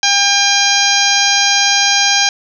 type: harmonic tone with a mistuned harmonic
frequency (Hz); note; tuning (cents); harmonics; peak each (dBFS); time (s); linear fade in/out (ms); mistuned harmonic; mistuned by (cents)
802; G5; +39; 1 / 2 / 3 / 4 / 5 / 6 / 7 / 8; -18 / -18 / -18 / -18 / -18 / -18 / -18 / -18; 0.03-2.29; 2; 6; +27
effects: none